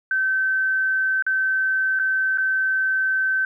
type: tone with dropouts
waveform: sine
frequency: 1540 Hz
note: G6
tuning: 31 cents flat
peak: -18 dBFS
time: 0.11-3.45 s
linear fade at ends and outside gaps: 2 ms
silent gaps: 1.224-1.265 / 1.991-1.996 / 2.375-2.382 s
effects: 10-bit